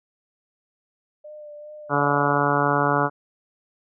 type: tone with vibrato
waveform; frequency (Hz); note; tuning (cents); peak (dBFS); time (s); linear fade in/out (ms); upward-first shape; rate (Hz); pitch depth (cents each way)
sine; 598; D5; +31; -37; 1.24-2.41; 10; sine; 2.5; 21
type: harmonic tone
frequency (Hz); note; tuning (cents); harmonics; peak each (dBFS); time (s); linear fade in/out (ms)
143.7; D3; -37; 1 / 2 / 3 / 4 / 5 / 6 / 7 / 8 / 9 / 10; -27 / -27 / -27 / -27 / -27 / -27 / -27 / -27 / -27 / -27; 1.89-3.1; 50
effects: none